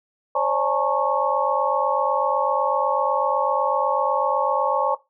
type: tone cluster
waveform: sine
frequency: 531 / 579 / 845 / 913 / 1099 Hz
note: C5 / D5 / G#5 / A#5 / C#6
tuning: +25 / -25 / +30 / -36 / -15 cents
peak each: -25 dBFS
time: 0.35-4.95 s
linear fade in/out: 5 ms
effects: noise-tail reverb RT60 0.2 s tail -17 dB re dry

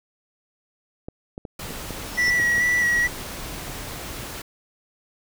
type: clicks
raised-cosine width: 2 ms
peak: -20 dBFS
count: 8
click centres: 1.085 / 1.379 / 1.452 / 1.707 / 1.907 / 2.281 / 2.399 / 2.581 s
type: noise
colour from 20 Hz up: pink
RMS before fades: -34 dBFS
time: 1.59-4.42 s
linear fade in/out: 5 ms
type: tone with exponential growth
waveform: sine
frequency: 5390 Hz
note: E8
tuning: 38 cents sharp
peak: -23 dBFS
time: 2.03-2.3 s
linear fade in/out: 2 ms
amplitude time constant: 58 ms
type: tone with vibrato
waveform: triangle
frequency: 1938 Hz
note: B6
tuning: 33 cents flat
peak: -16 dBFS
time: 2.17-3.08 s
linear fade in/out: 20 ms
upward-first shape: square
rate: 2.3 Hz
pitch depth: 20 cents each way
effects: none

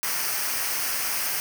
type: noise with comb filter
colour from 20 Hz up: white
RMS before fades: -27 dBFS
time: 0.03-1.4 s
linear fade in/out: 0 ms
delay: 0.27 ms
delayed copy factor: -0.6
effects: none

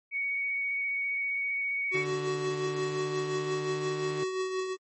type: tone with vibrato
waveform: sine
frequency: 2238 Hz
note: C#7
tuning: 16 cents sharp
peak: -28 dBFS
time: 0.11-2.06 s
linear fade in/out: 50 ms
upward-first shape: square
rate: 15 Hz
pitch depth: 11 cents each way
type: tone with tremolo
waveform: square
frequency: 374.8 Hz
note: F#4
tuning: 22 cents sharp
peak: -28 dBFS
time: 1.91-4.77 s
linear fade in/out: 50 ms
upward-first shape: triangle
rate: 5.7 Hz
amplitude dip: 50%
type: tone with pitch glide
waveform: sawtooth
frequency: 146.83 to 150.35 Hz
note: D3 to D3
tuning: 0 to +41 cents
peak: -32 dBFS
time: 1.94-4.24 s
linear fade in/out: 10 ms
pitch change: +41 cents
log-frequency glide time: 2.17-3.93 s
effects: MP3 32 kbps

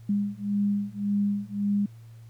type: beating tone pair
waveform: sine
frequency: 202.2 / 204 Hz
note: G#3 / G#3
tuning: -46 / -31 cents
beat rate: 1.8 Hz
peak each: -27 dBFS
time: 0.09-1.86 s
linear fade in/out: 5 ms
effects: added 114 Hz sine -44 dBFS peak until 2.29 s + pink hiss -63 dBFS RMS until 2.29 s

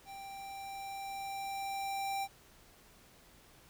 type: tone with level ramp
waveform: square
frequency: 786 Hz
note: G5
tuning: 4 cents sharp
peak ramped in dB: -46 to -34 dBFS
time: 0.05-2.28 s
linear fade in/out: 50 ms
effects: pink hiss -61 dBFS RMS until 3.69 s

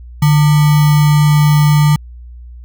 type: tone with sample-and-hold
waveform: sine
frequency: 149.3 Hz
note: D3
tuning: 29 cents sharp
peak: -6 dBFS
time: 0.22-1.96 s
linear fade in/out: 5 ms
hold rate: 1050 Hz
effects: added 60 Hz sine -30 dBFS peak until 2.64 s

